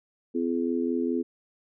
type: harmonic tone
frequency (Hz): 84.8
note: E2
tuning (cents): +50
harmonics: 3 / 4 / 5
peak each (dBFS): -27 / -29 / -31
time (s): 0.34-1.23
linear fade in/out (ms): 20
effects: none